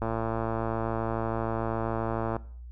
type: click train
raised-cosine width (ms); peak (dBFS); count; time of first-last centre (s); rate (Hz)
1; -16; 266; 0.02-2.365; 113
effects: noise-tail reverb RT60 0.5 s tail -19 dB re dry + added 60 Hz sine -40 dBFS peak until 2.71 s